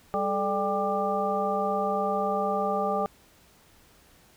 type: harmonic tone with a mistuned harmonic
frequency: 198.1 Hz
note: G3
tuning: 18 cents sharp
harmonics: 1 / 2 / 3 / 4 / 6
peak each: -33 / -31 / -30 / -29 / -31 dBFS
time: 0.14-3.06 s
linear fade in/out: 0 ms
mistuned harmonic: 2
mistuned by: +150 cents
effects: pink hiss -58 dBFS RMS until 4.36 s